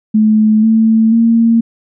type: tone with pitch steps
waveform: sine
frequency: 215.9 / 222.6 / 229.5 Hz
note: A3 / A3 / A#3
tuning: -33 / +20 / -27 cents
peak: -6 dBFS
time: 0.14-1.61 s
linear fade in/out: 10 ms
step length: 490 ms
effects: none